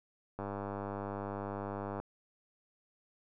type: click train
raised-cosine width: 1 ms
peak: -25 dBFS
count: 162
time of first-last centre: 0.39-2 s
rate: 100 Hz
effects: none

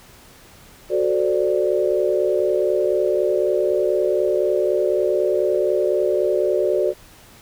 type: chord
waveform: sine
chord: D dominant seventh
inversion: first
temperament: equal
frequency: 370 / 440 / 523.3 / 587.3 Hz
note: F#4 / A4 / C5 / D5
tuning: 0 / 0 / 0 / 0 cents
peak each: -20 / -23 / -25 / -21 dBFS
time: 0.89-6.94 s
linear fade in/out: 50 ms
effects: pink hiss -47 dBFS RMS until 7.41 s

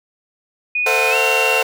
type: tone with pitch glide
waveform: sine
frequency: 2475 to 2746 Hz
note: D#7 to F7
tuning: -10 to -30 cents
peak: -16 dBFS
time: 0.75-1.62 s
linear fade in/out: 5 ms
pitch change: +180 cents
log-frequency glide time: 1.1-1.16 s
type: chord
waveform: sawtooth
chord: F# half-diminished seventh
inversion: first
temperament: equal with one note detuned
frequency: 448.7 / 523.3 / 659.3 / 740 Hz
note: A4 / C5 / E5 / F#5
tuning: +34 / 0 / 0 / 0 cents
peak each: -17 / -17 / -22 / -19 dBFS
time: 0.86-1.63 s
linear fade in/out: 5 ms
effects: none

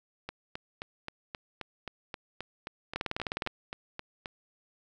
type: two click trains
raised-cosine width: 0.3 ms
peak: -21 / -15 dBFS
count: 16 / 11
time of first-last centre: 0.29-4.258 / 2.96-3.473 s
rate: 3.78 / 19.5 Hz
effects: none

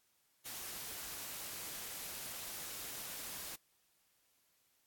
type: noise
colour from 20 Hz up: white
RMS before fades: -45 dBFS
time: 0.45-3.56 s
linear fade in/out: 10 ms
effects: white hiss -75 dBFS RMS until 4.86 s + AAC 64 kbps

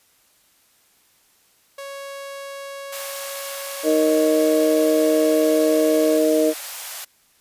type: tone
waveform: sawtooth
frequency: 554.4 Hz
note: C#5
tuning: in tune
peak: -28 dBFS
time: 1.78-6.18 s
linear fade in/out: 5 ms
type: high-pass noise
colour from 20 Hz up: white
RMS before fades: -32 dBFS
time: 2.92-7.05 s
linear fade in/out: 10 ms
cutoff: 540 Hz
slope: 48 dB/octave
type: harmonic tone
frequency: 155.56 Hz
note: D#3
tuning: in tune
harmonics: 2 / 3 / 4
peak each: -19 / -19 / -19 dBFS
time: 3.83-6.54 s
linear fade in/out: 50 ms
effects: white hiss -59 dBFS RMS until 7.4 s + resampled to 32000 Hz

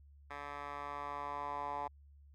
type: tone with band-pass filter sweep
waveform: 10% pulse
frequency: 144.1 Hz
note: D3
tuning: 33 cents flat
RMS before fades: -42 dBFS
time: 0.3-1.88 s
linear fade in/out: 10 ms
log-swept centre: 1400 to 920 Hz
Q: 4.8
effects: added 71 Hz sine -57 dBFS peak until 2.34 s

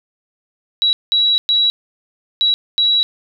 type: tone bursts at uneven times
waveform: sine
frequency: 3896 Hz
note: B7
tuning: 24 cents flat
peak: -11 dBFS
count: 5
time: 0.82-0.93 / 1.12-1.38 / 1.49-1.7 / 2.41-2.54 / 2.78-3.03 s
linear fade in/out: 0 ms
effects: none

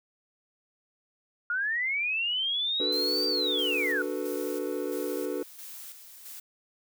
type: linear two-way sweep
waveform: sine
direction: up then down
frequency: 1400 to 4699 to 1400 Hz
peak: -26 dBFS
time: 1.5-4.02 s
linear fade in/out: 2 ms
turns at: 3.27 s
type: chord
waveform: triangle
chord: B minor seventh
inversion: first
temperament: equal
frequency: 293.7 / 370 / 440 / 493.9 Hz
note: D4 / F#4 / A4 / B4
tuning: 0 / 0 / 0 / 0 cents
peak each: -33 dBFS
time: 2.8-5.43 s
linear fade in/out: 2 ms
type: noise with tremolo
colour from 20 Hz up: blue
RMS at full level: -43 dBFS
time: 2.92-6.4 s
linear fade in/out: 5 ms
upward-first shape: square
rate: 1.5 Hz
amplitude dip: 50%
effects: none

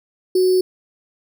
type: tone with sample-and-hold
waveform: sine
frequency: 370 Hz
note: F#4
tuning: in tune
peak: -12 dBFS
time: 0.35-0.61 s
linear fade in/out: 5 ms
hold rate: 4900 Hz
effects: none

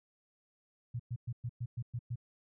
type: tone bursts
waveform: sine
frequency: 119.8 Hz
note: A#2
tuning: 48 cents sharp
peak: -34 dBFS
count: 8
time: 0.94-2.158 s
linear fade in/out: 10 ms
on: 56 ms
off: 110 ms
effects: none

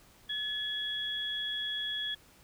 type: tone pair together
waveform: sine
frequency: 1713 / 3346 Hz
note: A6 / G#7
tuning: -47 / +12 cents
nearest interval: octave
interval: 1159 cents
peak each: -39 / -33 dBFS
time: 0.29-2.15 s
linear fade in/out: 10 ms
effects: pink hiss -60 dBFS RMS until 2.43 s

